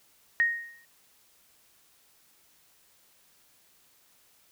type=tone with exponential decay; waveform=sine; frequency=1864.7 Hz; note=A#6; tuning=in tune; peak=-18 dBFS; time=0.4-0.85 s; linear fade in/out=0 ms; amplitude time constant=96 ms; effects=white hiss -63 dBFS RMS until 4.51 s